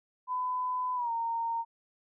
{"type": "tone with pitch glide", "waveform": "sine", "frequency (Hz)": [1005, 921.6], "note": ["B5", "A#5"], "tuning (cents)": [30, -20], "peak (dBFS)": -29, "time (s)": [0.27, 1.65], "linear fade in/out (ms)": 50, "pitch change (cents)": -150, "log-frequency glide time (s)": [0.95, 1.11], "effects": []}